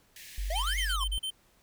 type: high-pass noise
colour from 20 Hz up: pink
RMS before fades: -48 dBFS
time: 0.16-0.93 s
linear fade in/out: 2 ms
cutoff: 1700 Hz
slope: 96 dB/octave
type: tone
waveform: sine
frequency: 48.2 Hz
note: G1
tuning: 28 cents flat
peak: -30 dBFS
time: 0.38-1.18 s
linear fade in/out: 0 ms
type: exponential two-way sweep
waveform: square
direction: up then down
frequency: 596 to 2217 to 1005 Hz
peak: -33 dBFS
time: 0.5-1.04 s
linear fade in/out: 5 ms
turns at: 0.78 s
type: tone bursts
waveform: square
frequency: 3099 Hz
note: G7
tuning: 21 cents flat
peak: -32 dBFS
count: 7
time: 0.55-1.306 s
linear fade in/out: 10 ms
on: 78 ms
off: 35 ms
effects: pink hiss -65 dBFS RMS until 1.62 s